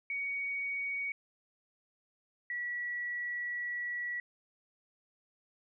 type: tone pair in turn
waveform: sine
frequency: 2243 / 1938.7 Hz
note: C#7 / B6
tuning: +20 / -33 cents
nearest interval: minor third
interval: 253 cents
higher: first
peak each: -33 / -34 dBFS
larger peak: first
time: 0.1-1.12 / 2.5-4.2 s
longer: second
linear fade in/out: 2 ms
effects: none